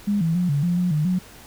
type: tone with pitch steps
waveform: sine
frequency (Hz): 204.4 / 163.9 / 178.5 / 142.8 / 174.6 / 179.1 / 151.5 / 182.6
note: G#3 / E3 / F3 / D3 / F3 / F3 / D#3 / F#3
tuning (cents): -27 / -10 / +38 / -48 / 0 / +44 / -46 / -23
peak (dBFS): -18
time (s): 0.07-1.19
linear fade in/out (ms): 10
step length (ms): 140
effects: pink hiss -45 dBFS RMS until 1.46 s